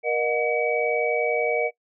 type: tone cluster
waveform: sine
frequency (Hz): 473.2 / 614 / 725 / 2275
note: A#4 / D#5 / F#5 / C#7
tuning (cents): +26 / -23 / -35 / +44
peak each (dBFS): -24 / -26 / -29 / -27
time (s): 0.03-1.71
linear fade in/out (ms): 50
effects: noise-tail reverb RT60 0.1 s tail -20 dB re dry